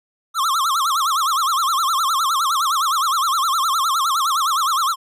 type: tone with vibrato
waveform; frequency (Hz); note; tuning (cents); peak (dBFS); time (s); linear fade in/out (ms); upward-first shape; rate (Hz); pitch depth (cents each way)
square; 1199; D6; +36; -17; 0.34-4.96; 50; sine; 9.7; 230
effects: resampled to 32000 Hz

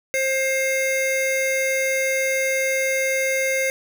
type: tone pair together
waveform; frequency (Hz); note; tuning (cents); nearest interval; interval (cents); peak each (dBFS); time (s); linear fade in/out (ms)
square; 530.5 / 2122; C5 / C7; +24 / +24; 2 octaves; 2400; -23 / -23; 0.14-3.7; 0
effects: none

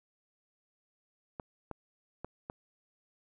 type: clicks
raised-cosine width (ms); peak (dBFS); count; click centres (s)
1; -25; 4; 1.398 / 1.713 / 2.246 / 2.499
effects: none

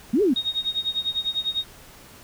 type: linear two-way sweep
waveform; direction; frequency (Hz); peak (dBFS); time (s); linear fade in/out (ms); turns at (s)
sine; up then down; 196.4 to 439.6 to 220.7; -16; 0.13-0.34; 10; 0.22
type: tone with tremolo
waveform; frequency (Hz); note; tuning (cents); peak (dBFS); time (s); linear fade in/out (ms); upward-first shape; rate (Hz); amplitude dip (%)
sine; 3730; A#7; 0; -20; 0.36-1.64; 2; sine; 10; 90
effects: pink hiss -47 dBFS RMS until 2.23 s

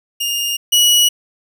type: tone pair in turn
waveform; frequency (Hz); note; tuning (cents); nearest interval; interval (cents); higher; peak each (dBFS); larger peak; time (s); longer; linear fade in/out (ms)
sawtooth; 2830 / 2920; F7 / F#7; +22 / -24; minor second; 54; second; -14 / -6; second; 0.2-0.57 / 0.72-1.09; neither; 10
effects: none

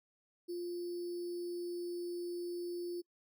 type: tone with sample-and-hold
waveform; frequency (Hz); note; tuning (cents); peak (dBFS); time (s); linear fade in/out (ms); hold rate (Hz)
sine; 349.8; F4; +3; -37; 0.48-3.02; 20; 4900
effects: noise-tail reverb RT60 0.1 s tail -25 dB re dry

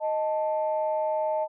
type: tone pair together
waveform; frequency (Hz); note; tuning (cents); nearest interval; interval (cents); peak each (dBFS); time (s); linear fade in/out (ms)
sine; 622.3 / 880; D#5 / A5; 0 / 0; tritone; 600; -25 / -28; 0-1.48; 50
effects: tanh soft clip ceiling -16 dBFS

